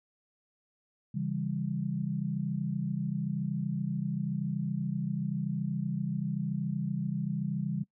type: chord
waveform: sine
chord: C# diminished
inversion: none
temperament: just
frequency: 138.59 / 166.31 / 199.57 Hz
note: C#3 / E3 / G3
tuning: 0 / +16 / +31 cents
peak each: -34 dBFS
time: 1.14-7.84 s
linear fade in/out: 10 ms
effects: noise-tail reverb RT60 0.1 s tail -21 dB re dry